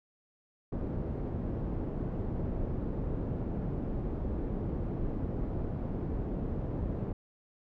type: low-pass noise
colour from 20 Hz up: pink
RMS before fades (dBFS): -34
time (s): 0.72-7.13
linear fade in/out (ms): 5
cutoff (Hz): 410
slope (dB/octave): 12
effects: none